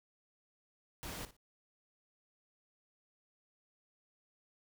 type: noise with echo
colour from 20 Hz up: pink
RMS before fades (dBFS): -44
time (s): 1.03-1.25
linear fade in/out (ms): 0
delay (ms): 58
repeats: 2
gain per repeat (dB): -14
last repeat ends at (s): 1.366
effects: none